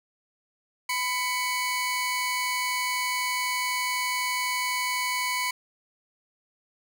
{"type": "tone pair together", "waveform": "sawtooth", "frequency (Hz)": [1000, 2232], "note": ["B5", "C#7"], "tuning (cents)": [21, 11], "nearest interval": "octave + major second", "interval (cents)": 1390, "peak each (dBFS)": -25, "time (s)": [0.89, 5.51], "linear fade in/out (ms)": 5, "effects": []}